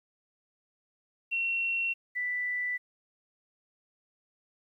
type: tone pair in turn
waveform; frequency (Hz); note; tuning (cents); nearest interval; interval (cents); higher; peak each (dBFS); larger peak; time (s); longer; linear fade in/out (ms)
sine; 2725 / 1979.4; F7 / B6; -43 / +3; tritone; 554; first; -27 / -29; first; 1.31-1.94 / 2.15-2.78; neither; 20
effects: 11-bit